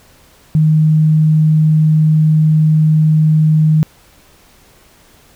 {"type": "tone", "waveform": "sine", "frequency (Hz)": 155.6, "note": "D#3", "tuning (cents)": 0, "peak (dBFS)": -7, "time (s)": [0.55, 3.83], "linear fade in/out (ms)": 0, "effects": ["pink hiss -47 dBFS RMS until 5.35 s"]}